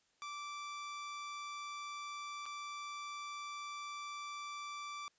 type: tone with dropouts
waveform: sawtooth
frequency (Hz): 1168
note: D6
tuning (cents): -10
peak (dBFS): -39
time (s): 0.22-5.08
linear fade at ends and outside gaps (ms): 0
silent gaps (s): 2.456-2.462
effects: white hiss -75 dBFS RMS until 5.18 s + resampled to 16000 Hz